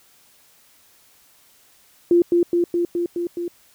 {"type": "tone with echo", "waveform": "sine", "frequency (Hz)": 346.3, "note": "F4", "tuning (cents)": -15, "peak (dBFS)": -11, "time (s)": [2.11, 2.22], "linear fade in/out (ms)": 2, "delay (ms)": 210, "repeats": 6, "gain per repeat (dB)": -2, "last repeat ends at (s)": 3.48, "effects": ["white hiss -55 dBFS RMS until 3.74 s"]}